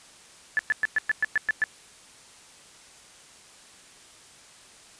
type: tone bursts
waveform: sine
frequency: 1735 Hz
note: A6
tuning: 25 cents flat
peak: -19 dBFS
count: 9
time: 0.57-1.639 s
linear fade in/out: 0 ms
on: 21 ms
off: 110 ms
effects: white hiss -51 dBFS RMS until 4.99 s + resampled to 22050 Hz